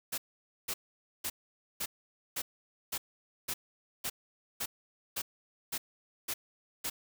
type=noise bursts; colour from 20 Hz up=white; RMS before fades=-35 dBFS; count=13; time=0.12-6.9 s; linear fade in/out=10 ms; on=60 ms; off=500 ms; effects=none